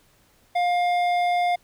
sine tone with hard clipping, 707 Hz, F5, 21 cents sharp, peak -21 dBFS, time 0.55-1.56 s, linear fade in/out 10 ms, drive 10 dB, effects pink hiss -60 dBFS RMS until 1.63 s

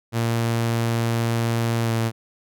sawtooth tone with pitch glide, 115.9 to 114.04 Hz, A#2 to A#2, -10 to -38 cents, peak -16 dBFS, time 0.12-2.12 s, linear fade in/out 50 ms, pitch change -28 cents, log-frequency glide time 1.81-1.92 s, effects none

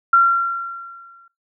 sine tone with exponential decay, 1371 Hz, F6, 32 cents flat, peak -7 dBFS, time 0.13-1.28 s, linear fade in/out 5 ms, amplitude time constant 250 ms, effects noise-tail reverb RT60 0.2 s tail -19 dB re dry

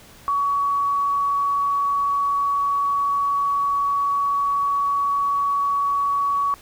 sine tone, 1127 Hz, C#6, 28 cents sharp, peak -18 dBFS, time 0.28-6.54 s, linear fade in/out 0 ms, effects pink hiss -47 dBFS RMS until 6.61 s

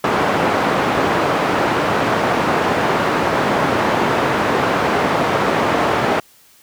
white band-pass noise, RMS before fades -17 dBFS, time 0.04-6.2 s, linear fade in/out 2 ms, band 130 to 1100 Hz, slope 12 dB/octave, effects white hiss -50 dBFS RMS until 6.62 s

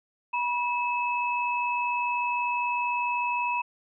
sine tone pair together, 972 / 2595 Hz, B5 / E7, -28 / -28 cents, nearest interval octave + perfect fourth, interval 1700 cents, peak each -26 / -30 dBFS, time 0.33-3.62 s, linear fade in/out 10 ms, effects none

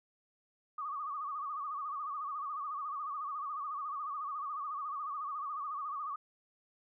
sine tone with vibrato, 1174.7 Hz, D6, in tune, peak -36 dBFS, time 0.78-6.16 s, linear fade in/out 5 ms, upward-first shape sine, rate 14 Hz, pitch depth 110 cents each way, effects none

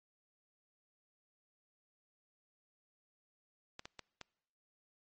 clicks, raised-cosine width 0.2 ms, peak -28 dBFS, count 4, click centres 3.794 / 3.855 / 3.993 / 4.213 s, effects noise-tail reverb RT60 0.9 s tail -26 dB re dry + MP3 32 kbps

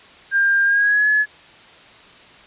sine tone with pitch glide, 1600 to 1705 Hz, G6 to G#6, +35 to +45 cents, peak -13 dBFS, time 0.31-1.26 s, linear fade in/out 50 ms, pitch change +110 cents, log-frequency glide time 0.64-1.08 s, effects white hiss -45 dBFS RMS until 2.46 s + resampled to 8000 Hz

